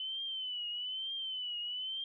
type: tone with vibrato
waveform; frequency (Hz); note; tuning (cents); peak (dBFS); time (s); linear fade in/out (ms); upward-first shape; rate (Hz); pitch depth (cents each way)
sine; 3029; F#7; +40; -36; 0-2.04; 2; triangle; 1.1; 99
effects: none